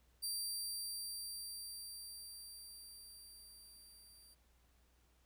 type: tone with level ramp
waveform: 20% pulse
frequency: 4700 Hz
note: D8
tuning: 1 cent sharp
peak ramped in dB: -32 to -55 dBFS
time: 0.22-4.35 s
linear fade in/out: 20 ms
effects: added 60 Hz sine -70 dBFS peak until 5.25 s + pink hiss -75 dBFS RMS until 5.25 s